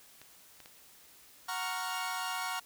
clicks, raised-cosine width 0.2 ms, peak -33 dBFS, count 3, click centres 0.216 / 0.603 / 0.659 s
sawtooth chord, Gb major seventh, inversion none, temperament equal, 740 / 932.3 / 1108.7 / 1396.9 Hz, Gb5 / Bb5 / Db6 / F6, 0 / 0 / 0 / 0 cents, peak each -36 dBFS, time 1.48-2.6 s, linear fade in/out 10 ms
effects white hiss -58 dBFS RMS until 2.65 s

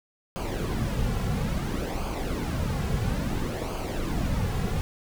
brown noise with flanger, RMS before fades -28 dBFS, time 0.36-4.81 s, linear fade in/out 0 ms, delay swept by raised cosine 0.53 to 3.33 ms, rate 0.59 Hz, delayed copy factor -0.6, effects none

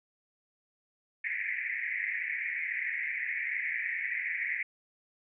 pink band-pass noise, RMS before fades -34 dBFS, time 1.24-4.63 s, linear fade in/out 5 ms, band 1800 to 2300 Hz, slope 96 dB/octave, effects none

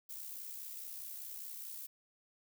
violet noise with amplitude modulation, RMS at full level -44 dBFS, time 0.09-1.87 s, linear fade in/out 10 ms, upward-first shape sine, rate 64.8 Hz, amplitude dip 45%, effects none

